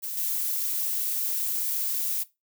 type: noise with level steps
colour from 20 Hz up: violet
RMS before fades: -33 / -28 dBFS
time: 0.02-2.24 s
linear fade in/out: 20 ms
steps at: 0.17 s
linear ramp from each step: 5 ms
effects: noise-tail reverb RT60 0.2 s tail -17 dB re dry